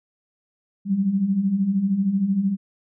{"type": "beating tone pair", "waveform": "sine", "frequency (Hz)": [185, 198], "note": ["F#3", "G3"], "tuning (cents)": [0, 18], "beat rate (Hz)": 13, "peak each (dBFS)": [-26, -19], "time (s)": [0.85, 2.57], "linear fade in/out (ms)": 50, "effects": []}